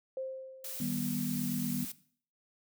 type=tone with exponential decay; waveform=sine; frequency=526 Hz; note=C5; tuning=9 cents sharp; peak=-33 dBFS; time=0.17-1.14 s; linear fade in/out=2 ms; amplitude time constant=210 ms
type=noise; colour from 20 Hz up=blue; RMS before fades=-41 dBFS; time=0.64-1.92 s; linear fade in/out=5 ms
type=chord; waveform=sine; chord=Eb augmented; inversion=none; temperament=just; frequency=155.56 / 194.45 / 243.1 Hz; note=Eb3 / G3 / B3; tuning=0 / -14 / -27 cents; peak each=-38 / -38 / -34 dBFS; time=0.8-1.85 s; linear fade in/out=5 ms
effects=noise-tail reverb RT60 0.5 s tail -17 dB re dry